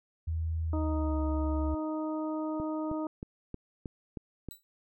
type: tone with pitch glide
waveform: sine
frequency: 81.1 to 71.01 Hz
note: E2 to C#2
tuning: -28 to +42 cents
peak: -29 dBFS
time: 0.27-1.75 s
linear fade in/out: 10 ms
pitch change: -230 cents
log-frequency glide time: 0.66-1.19 s
type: harmonic tone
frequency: 311.1 Hz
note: D#4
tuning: in tune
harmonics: 1 / 2 / 3 / 4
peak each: -32 / -38 / -42 / -44 dBFS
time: 0.73-3.07 s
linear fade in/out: 2 ms
type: click train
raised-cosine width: 3 ms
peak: -25 dBFS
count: 7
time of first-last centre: 2.6-4.487 s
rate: 3.18 Hz
type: tone with exponential decay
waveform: 5% pulse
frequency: 3951 Hz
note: B7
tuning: in tune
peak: -32 dBFS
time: 4.51-4.63 s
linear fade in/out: 0 ms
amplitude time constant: 26 ms
effects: none